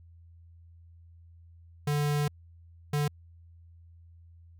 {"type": "tone bursts at uneven times", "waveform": "square", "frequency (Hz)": 146.83, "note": "D3", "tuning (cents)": 0, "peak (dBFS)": -26, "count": 2, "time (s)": [[1.87, 2.28], [2.93, 3.08]], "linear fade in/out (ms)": 5, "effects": ["added 84 Hz sine -51 dBFS peak until 4.59 s"]}